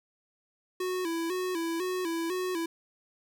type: tone with vibrato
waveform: square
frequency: 349.2 Hz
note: F4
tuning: in tune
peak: -30 dBFS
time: 0.8-2.66 s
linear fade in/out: 5 ms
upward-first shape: square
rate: 2 Hz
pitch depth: 89 cents each way
effects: 11-bit

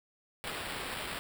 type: noise with sample-and-hold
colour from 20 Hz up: violet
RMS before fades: -39 dBFS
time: 0.44-1.19 s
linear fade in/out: 0 ms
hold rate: 6300 Hz
effects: none

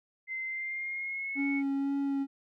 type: tone with pitch glide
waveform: sine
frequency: 2072 to 2208 Hz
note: C7 to C#7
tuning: -17 to -7 cents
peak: -33 dBFS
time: 0.27-1.63 s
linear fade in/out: 50 ms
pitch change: +110 cents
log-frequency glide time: 0.46-1.45 s
type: tone with vibrato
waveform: triangle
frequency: 277.2 Hz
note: C#4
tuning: in tune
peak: -26 dBFS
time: 1.35-2.27 s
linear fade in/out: 50 ms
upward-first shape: sine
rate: 2 Hz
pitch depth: 13 cents each way
effects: none

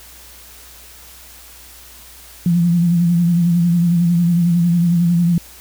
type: tone with vibrato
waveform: sine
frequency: 172.1 Hz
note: F3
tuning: 25 cents flat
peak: -11 dBFS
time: 2.46-5.38 s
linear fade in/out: 2 ms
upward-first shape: sine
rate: 11 Hz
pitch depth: 46 cents each way
effects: added 60 Hz sine -46 dBFS peak until 5.6 s + white hiss -41 dBFS RMS until 5.6 s

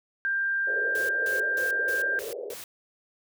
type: tone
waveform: sine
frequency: 1588 Hz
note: G6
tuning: 22 cents sharp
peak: -24 dBFS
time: 0.25-2.19 s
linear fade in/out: 0 ms
type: band-pass noise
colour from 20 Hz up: pink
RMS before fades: -36 dBFS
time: 0.67-2.54 s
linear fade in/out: 5 ms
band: 420 to 550 Hz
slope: 48 dB/octave
type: noise bursts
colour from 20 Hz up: white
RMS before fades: -41 dBFS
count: 6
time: 0.95-2.64 s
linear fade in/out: 2 ms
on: 140 ms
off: 170 ms
effects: none

